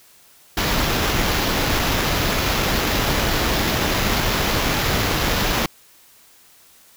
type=noise with sample-and-hold; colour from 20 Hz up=pink; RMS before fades=-20 dBFS; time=0.57-5.66 s; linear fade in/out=2 ms; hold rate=8820 Hz; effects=white hiss -51 dBFS RMS until 6.96 s